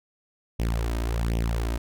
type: tone with flanger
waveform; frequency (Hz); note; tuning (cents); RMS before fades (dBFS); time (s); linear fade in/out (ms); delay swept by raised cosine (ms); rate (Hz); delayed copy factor
sawtooth; 57; A#1; -38; -26; 0.59-1.78; 10; 0.33 to 3.23; 1.3; +0.75
effects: none